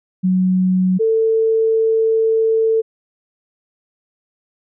sine tone pair in turn, 185 / 446.1 Hz, F#3 / A4, 0 / +24 cents, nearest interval octave + minor third, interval 1524 cents, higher second, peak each -12 dBFS, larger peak neither, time 0.23-0.99 / 0.99-2.82 s, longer second, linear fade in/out 20 ms, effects none

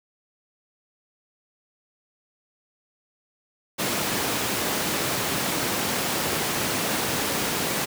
pink high-pass noise, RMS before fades -26 dBFS, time 3.78-7.86 s, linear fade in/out 20 ms, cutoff 160 Hz, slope 12 dB/octave, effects none

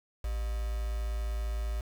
sine tone with quantisation, 55.3 Hz, A1, 9 cents sharp, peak -30 dBFS, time 0.24-1.81 s, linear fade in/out 5 ms, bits 7, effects none

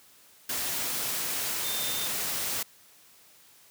sine tone in noise, 3600 Hz, A7, 39 cents sharp, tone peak -35 dBFS, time 1.64-2.07 s, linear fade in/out 5 ms, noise white, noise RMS -31 dBFS, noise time 0.49-2.63 s, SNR -7 dB, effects white hiss -57 dBFS RMS until 3.7 s + high-pass 80 Hz 12 dB/octave

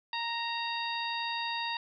harmonic tone with a mistuned harmonic, 932.3 Hz, A#5, in tune, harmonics 1 / 2 / 3 / 4 / 5, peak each -35 / -39 / -39 / -38 / -42 dBFS, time 0.13-1.77 s, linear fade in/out 2 ms, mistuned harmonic 3, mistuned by -27 cents, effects none

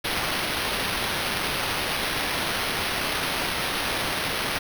blue noise with sample-and-hold, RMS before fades -27 dBFS, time 0.04-4.59 s, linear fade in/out 10 ms, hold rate 7350 Hz, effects none

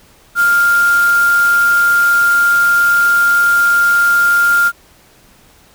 sine tone in noise, 1401 Hz, F6, 5 cents sharp, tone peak -8 dBFS, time 0.35-4.72 s, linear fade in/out 50 ms, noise white, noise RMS -26 dBFS, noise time 0.35-4.72 s, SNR +15 dB, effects pink hiss -47 dBFS RMS until 5.74 s

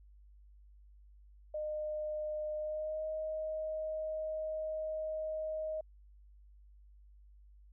sine tone with pitch glide, 610 to 625.7 Hz, D#5 to D#5, -34 to +10 cents, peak -35 dBFS, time 1.54-5.81 s, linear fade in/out 5 ms, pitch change +44 cents, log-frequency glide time 2.57-3.06 s, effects added 50 Hz sine -56 dBFS peak until 7.72 s

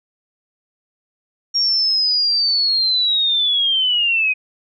sine linear sweep, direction down, 5588 to 2489 Hz, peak -14 dBFS, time 1.54-4.34 s, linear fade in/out 20 ms, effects none

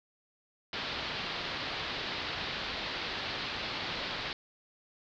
white low-pass noise, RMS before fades -37 dBFS, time 0.73-4.33 s, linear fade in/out 2 ms, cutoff 4500 Hz, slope 48 dB/octave, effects none

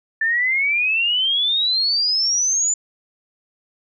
sine exponential sweep, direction up, 1760 to 7100 Hz, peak -16 dBFS, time 0.21-2.74 s, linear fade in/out 5 ms, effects none

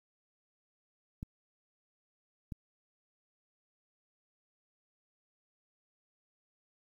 clicks, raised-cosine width 5 ms, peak -27 dBFS, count 2, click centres 1.229 / 2.522 s, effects 10-bit

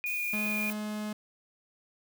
sine tone with vibrato, 2444 Hz, D#7, 32 cents flat, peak -30 dBFS, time 0.04-0.7 s, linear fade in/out 0 ms, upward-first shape sine, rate 3.1 Hz, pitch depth 16 cents each way
violet noise, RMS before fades -40 dBFS, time 0.06-0.73 s, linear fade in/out 5 ms
45% pulse tone, 211.8 Hz, G#3, 34 cents sharp, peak -33 dBFS, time 0.33-1.13 s, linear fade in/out 5 ms
effects none

